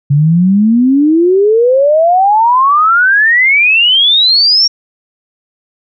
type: exponential sweep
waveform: sine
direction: up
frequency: 138.59 to 5620 Hz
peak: -5 dBFS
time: 0.1-4.68 s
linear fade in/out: 10 ms
effects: none